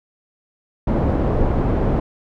pink low-pass noise, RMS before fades -18 dBFS, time 0.87-2 s, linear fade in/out 5 ms, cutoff 640 Hz, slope 12 dB/octave, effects none

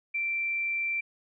sine tone, 2349 Hz, D7, in tune, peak -27 dBFS, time 0.14-1.01 s, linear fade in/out 10 ms, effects none

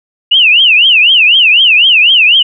sine tone with vibrato, 2800 Hz, F7, 4 cents sharp, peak -3 dBFS, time 0.31-2.43 s, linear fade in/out 10 ms, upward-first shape triangle, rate 4 Hz, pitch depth 270 cents each way, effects none

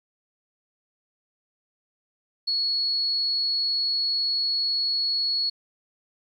sine tone, 4362 Hz, C#8, 29 cents flat, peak -22 dBFS, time 2.47-5.5 s, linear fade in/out 10 ms, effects 10-bit

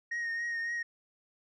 sine tone with vibrato, 1863 Hz, A#6, 2 cents flat, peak -29 dBFS, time 0.11-0.83 s, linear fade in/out 10 ms, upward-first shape triangle, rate 3.6 Hz, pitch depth 30 cents each way, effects tanh soft clip ceiling -31 dBFS

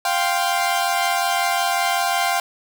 sawtooth chord, F suspended second, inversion none, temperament equal, 698.5 / 784 / 1046.5 Hz, F5 / G5 / C6, 0 / 0 / 0 cents, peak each -18 / -18 / -22 dBFS, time 0.05-2.4 s, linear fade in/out 2 ms, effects none

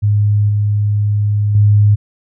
sine tone with level steps, 103.83 Hz, G#2, in tune, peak -9 / -11 / -6 dBFS, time 0.02-1.96 s, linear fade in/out 20 ms, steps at 0.49 / 1.55 s, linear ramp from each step 2 ms, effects none

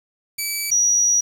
10% pulse / sine tone pair in turn, 2300 / 5796 Hz, D7 / F#8, -37 / -37 cents, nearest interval octave + major third, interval 1600 cents, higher second, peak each -14 dBFS, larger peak neither, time 0.38-0.71 / 0.71-1.21 s, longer second, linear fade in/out 10 ms, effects 7-bit

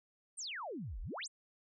sine exponential two-way sweep, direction down then up, 9397 to 34.65 to 9397 Hz, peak -40 dBFS, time 0.37-1.28 s, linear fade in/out 20 ms, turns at 1.01 s, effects none

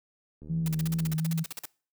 click train, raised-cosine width 3 ms, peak -34 dBFS, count 56, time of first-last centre 0.42-1.142 s, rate 76.2 Hz
sine tone with vibrato, 160.8 Hz, E3, 43 cents flat, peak -26 dBFS, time 0.49-1.44 s, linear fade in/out 20 ms, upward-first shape triangle, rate 2.7 Hz, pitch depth 43 cents each way
white noise bursts, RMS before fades -37 dBFS, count 16, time 0.66-1.656 s, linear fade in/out 2 ms, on 21 ms, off 44 ms
effects noise-tail reverb RT60 0.4 s tail -23 dB re dry

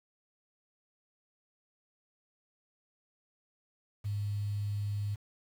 sine tone with quantisation, 102.6 Hz, G#2, 21 cents flat, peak -31 dBFS, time 4.04-5.16 s, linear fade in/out 20 ms, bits 9, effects none

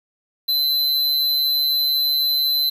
square tone with amplitude modulation, 4048 Hz, B7, 42 cents sharp, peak -15 dBFS, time 0.48-2.7 s, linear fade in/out 10 ms, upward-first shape sine, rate 146 Hz, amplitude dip 50%, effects 8-bit

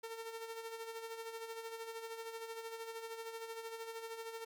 sawtooth tone with tremolo, 453.7 Hz, A#4, 47 cents flat, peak -38 dBFS, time 0.03-4.45 s, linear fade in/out 10 ms, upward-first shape sine, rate 13 Hz, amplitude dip 55%, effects none

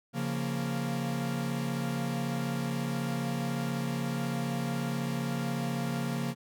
45% pulse chord, Bb minor, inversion first, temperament equal, 138.59 / 174.61 / 233.1 Hz, Db3 / F3 / Bb3, 0 / 0 / 0 cents, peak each -34 / -36 / -34 dBFS, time 0.13-6.35 s, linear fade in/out 50 ms, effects none

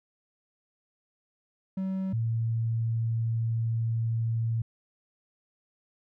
triangle / sine tone pair in turn, 190.2 / 114.11 Hz, F#3 / A#2, +48 / -36 cents, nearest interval major sixth, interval 884 cents, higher first, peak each -26 / -25 dBFS, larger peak second, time 1.77-2.13 / 2.13-4.62 s, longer second, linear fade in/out 5 ms, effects none

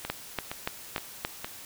two click trains, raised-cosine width 0.3 ms, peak -17 / -12 dBFS, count 4 / 5, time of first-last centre 0.05-1.445 / 0.1-1.249 s, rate 2.15 / 3.48 Hz, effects white hiss -45 dBFS RMS until 1.65 s

